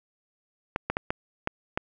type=clicks; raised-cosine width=0.5 ms; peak=-11 dBFS; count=6; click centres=0.761 / 0.9 / 0.969 / 1.105 / 1.474 / 1.775 s; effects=none

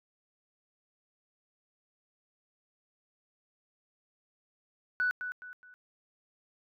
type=tone with echo; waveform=sine; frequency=1485 Hz; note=F#6; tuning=6 cents sharp; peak=-25 dBFS; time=5-5.11 s; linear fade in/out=0 ms; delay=210 ms; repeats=3; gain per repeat=-9 dB; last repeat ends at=5.74 s; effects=tanh soft clip ceiling -21 dBFS

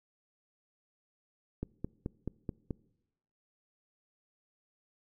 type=click train; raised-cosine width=3 ms; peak=-22 dBFS; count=6; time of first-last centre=1.63-2.708 s; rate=4.64 Hz; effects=noise-tail reverb RT60 0.9 s tail -23 dB re dry

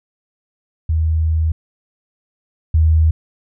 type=tone pair in turn; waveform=sine; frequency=79.8 / 79.48 Hz; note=D#2 / D#2; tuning=+44 / +37 cents; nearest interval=unison; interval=7 cents; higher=first; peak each=-13 / -9 dBFS; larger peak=second; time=0.89-1.52 / 2.74-3.11 s; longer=first; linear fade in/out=5 ms; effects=none

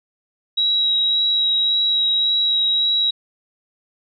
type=tone with vibrato; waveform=sine; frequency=3855 Hz; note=B7; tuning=43 cents flat; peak=-15 dBFS; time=0.57-3.11 s; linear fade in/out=10 ms; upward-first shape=sine; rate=1.8 Hz; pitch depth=10 cents each way; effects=none

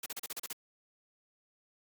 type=noise bursts; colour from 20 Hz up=white; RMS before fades=-39 dBFS; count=8; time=0.03-0.53 s; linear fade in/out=5 ms; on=31 ms; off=36 ms; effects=high-pass 200 Hz 12 dB/octave + Opus 48 kbps

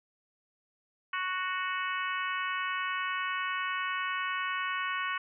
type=harmonic tone; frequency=370 Hz; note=F#4; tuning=in tune; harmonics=3 / 4 / 5 / 6 / 7 / 8; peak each=-34 / -36 / -38 / -40 / -41 / -42 dBFS; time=1.13-5.18 s; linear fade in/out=5 ms; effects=none

